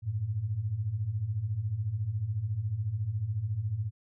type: beating tone pair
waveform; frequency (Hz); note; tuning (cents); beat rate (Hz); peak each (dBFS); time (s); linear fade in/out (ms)
sine; 96 / 110; G2 / A2; -36 / 0; 14; -35 / -30; 0.02-3.91; 50
effects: none